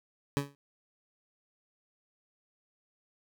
20% pulse tone with exponential decay, 141.4 Hz, C#3, 35 cents sharp, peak -19 dBFS, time 0.37-0.55 s, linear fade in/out 0 ms, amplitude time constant 37 ms, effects none

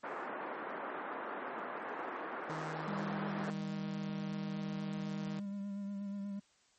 white band-pass noise, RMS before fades -42 dBFS, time 0.03-3.51 s, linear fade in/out 10 ms, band 240 to 1500 Hz, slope 24 dB/octave
sawtooth tone with pitch glide, 157.4 to 156.4 Hz, D#3 to D#3, +20 to +9 cents, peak -38 dBFS, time 2.49-5.4 s, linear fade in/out 10 ms, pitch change -11 cents, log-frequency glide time 2.73-4.46 s
triangle tone with vibrato, 200.2 Hz, G3, 37 cents sharp, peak -36 dBFS, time 2.87-6.4 s, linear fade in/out 10 ms, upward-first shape sine, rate 8.3 Hz, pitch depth 26 cents each way
effects white hiss -70 dBFS RMS until 6.78 s + MP3 32 kbps

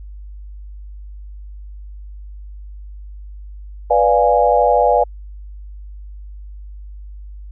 sine chord, B diminished seventh, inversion none, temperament equal, 493.9 / 587.3 / 698.5 / 830.6 Hz, B4 / D5 / F5 / Ab5, 0 / 0 / 0 / 0 cents, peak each -16 dBFS, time 3.9-5.04 s, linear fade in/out 10 ms, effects added 50 Hz sine -31 dBFS peak until 7.51 s

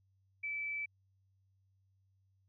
sine tone, 2312 Hz, D7, 28 cents flat, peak -36 dBFS, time 0.43-0.86 s, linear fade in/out 10 ms, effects added 96 Hz sine -70 dBFS peak until 2.48 s

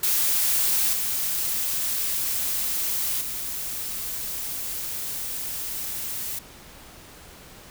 blue noise with level steps, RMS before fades -22 / -26 / -31 dBFS, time 0.03-6.39 s, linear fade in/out 5 ms, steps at 0.93 / 3.21 s, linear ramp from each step 2 ms, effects pink hiss -46 dBFS RMS until 7.7 s

